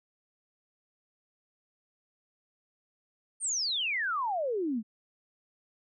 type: exponential sweep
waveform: sine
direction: down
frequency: 9170 to 204.9 Hz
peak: -28 dBFS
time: 3.4-4.83 s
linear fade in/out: 50 ms
effects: none